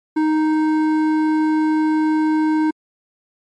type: tone with hard clipping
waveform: sine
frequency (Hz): 311.1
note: D#4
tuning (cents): 0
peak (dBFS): -16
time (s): 0.16-2.71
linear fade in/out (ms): 10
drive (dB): 10
effects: MP3 48 kbps